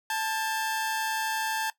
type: tone pair together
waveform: sawtooth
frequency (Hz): 880 / 1608.3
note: A5 / G6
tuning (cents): 0 / +44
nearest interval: minor seventh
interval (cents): 1044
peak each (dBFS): -25 / -30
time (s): 0.1-1.7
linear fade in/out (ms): 2
effects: noise-tail reverb RT60 0.1 s tail -17 dB re dry